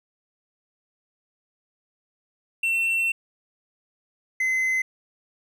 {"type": "tone pair in turn", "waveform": "triangle", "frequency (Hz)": [2702, 2050], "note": ["E7", "C7"], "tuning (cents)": [42, -36], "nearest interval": "perfect fourth", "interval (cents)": 478, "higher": "first", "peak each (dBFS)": -19, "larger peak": "neither", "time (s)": [[2.63, 3.12], [4.4, 4.82]], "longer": "first", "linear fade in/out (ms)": 5, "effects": []}